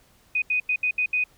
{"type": "tone bursts at uneven times", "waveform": "sine", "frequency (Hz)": 2492, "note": "D#7", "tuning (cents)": 2, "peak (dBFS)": -20, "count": 6, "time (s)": [[0.35, 0.42], [0.5, 0.6], [0.69, 0.76], [0.83, 0.91], [0.98, 1.06], [1.13, 1.24]], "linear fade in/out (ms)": 5, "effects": ["pink hiss -59 dBFS RMS until 1.37 s"]}